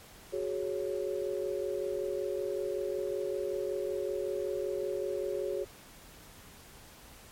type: chord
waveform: sine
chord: F# suspended second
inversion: none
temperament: equal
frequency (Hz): 370 / 415.3 / 554.4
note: F#4 / G#4 / C#5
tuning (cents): 0 / 0 / 0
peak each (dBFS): -35 / -35 / -36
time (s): 0.32-5.65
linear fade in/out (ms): 20
effects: pink hiss -53 dBFS RMS until 7.31 s + MP3 64 kbps